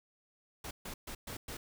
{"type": "noise bursts at uneven times", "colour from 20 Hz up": "pink", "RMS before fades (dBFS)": -43, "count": 5, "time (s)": [[0.64, 0.71], [0.85, 0.94], [1.07, 1.15], [1.27, 1.37], [1.48, 1.57]], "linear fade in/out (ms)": 5, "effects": []}